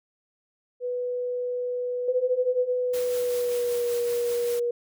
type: tone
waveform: sine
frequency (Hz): 493.9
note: B4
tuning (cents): 0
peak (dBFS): -26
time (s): 0.8-2.74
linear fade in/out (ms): 50
type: tone with pitch glide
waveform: sine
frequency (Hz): 507 to 478.8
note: B4 to A#4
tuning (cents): +45 to +46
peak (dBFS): -23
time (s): 2.08-4.71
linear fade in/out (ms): 5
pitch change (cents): -99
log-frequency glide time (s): 2.34-3.96
type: noise with tremolo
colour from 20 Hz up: white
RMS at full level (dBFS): -38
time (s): 2.93-4.6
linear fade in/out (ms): 10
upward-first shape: sine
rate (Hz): 5.2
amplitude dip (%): 35
effects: none